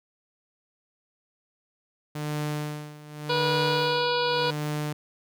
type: tone with tremolo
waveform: sawtooth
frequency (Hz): 149.8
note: D3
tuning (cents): +35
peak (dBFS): -23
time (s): 2.15-4.93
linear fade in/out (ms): 5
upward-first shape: sine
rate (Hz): 0.87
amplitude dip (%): 85
type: harmonic tone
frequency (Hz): 485.9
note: B4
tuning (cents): -28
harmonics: 1 / 2 / 3 / 5 / 6 / 7 / 8 / 9 / 10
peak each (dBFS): -26 / -28 / -32 / -36 / -36 / -36 / -36 / -34 / -38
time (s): 3.29-4.51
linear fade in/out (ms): 10
effects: none